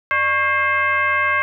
sine tone with frequency modulation, 1605 Hz, G6, 40 cents sharp, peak -15 dBFS, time 0.11-1.42 s, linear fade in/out 0 ms, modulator 504 Hz, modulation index 1.4, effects none

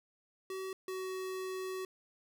square tone pair in turn, 379.6 / 375.2 Hz, F#4 / F#4, +44 / +24 cents, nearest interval unison, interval 20 cents, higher first, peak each -39 / -38 dBFS, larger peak second, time 0.5-0.73 / 0.88-1.85 s, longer second, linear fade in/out 2 ms, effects none

